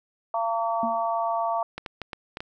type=harmonic tone; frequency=227.9 Hz; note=A#3; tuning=39 cents flat; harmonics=3 / 4 / 5; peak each=-26 / -28 / -30 dBFS; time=0.34-1.63 s; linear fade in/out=2 ms
type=tone with exponential decay; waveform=sine; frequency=230.7 Hz; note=A#3; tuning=18 cents flat; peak=-25 dBFS; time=0.83-1.07 s; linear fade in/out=2 ms; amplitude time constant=52 ms
type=clicks; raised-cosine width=0.3 ms; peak=-17 dBFS; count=6; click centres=1.78 / 1.862 / 2.017 / 2.132 / 2.371 / 2.405 s
effects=none